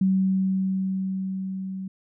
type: tone with level ramp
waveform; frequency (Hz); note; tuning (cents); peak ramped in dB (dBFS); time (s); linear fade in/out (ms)
sine; 190.1; F#3; +47; -17 to -30; 0.01-1.88; 5
effects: none